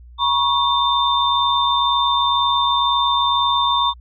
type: tone cluster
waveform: sine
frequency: 961 / 1103 / 3593 Hz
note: B5 / C#6 / A7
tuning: -48 / -9 / +36 cents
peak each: -19 dBFS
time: 0.18-3.94 s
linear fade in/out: 50 ms
effects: added 60 Hz sine -39 dBFS peak until 4 s